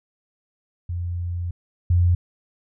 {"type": "tone pair in turn", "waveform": "sine", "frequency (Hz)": [87.31, 87.87], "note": ["F2", "F2"], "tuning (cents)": [0, 11], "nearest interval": "unison", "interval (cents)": 11, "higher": "second", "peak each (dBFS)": [-24, -14], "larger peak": "second", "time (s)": [[0.89, 1.51], [1.9, 2.15]], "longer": "first", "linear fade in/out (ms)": 5, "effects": []}